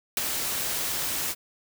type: noise with ADSR envelope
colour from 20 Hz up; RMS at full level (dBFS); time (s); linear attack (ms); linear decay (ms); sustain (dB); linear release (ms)
white; -23; 0.17-1.35; 3; 19; -6; 45
effects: none